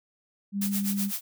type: tone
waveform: sine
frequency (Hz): 200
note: G3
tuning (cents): +35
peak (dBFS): -26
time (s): 0.52-1.12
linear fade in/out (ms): 50
type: noise with tremolo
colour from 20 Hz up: blue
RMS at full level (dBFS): -30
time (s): 0.61-1.21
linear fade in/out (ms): 10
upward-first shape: sine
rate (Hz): 8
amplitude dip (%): 85
effects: none